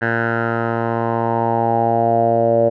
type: tone with low-pass filter sweep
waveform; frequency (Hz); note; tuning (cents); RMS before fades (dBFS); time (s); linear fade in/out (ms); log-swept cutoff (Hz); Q
10% pulse; 115.6; A#2; -14; -17; 0.01-2.7; 20; 1600 to 570; 6.2
effects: none